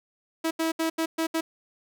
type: tone bursts at uneven times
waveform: sawtooth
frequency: 324.5 Hz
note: E4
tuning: 27 cents flat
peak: -20 dBFS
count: 6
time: 0.44-0.51 / 0.59-0.72 / 0.79-0.9 / 0.98-1.06 / 1.18-1.27 / 1.34-1.41 s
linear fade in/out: 10 ms
effects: none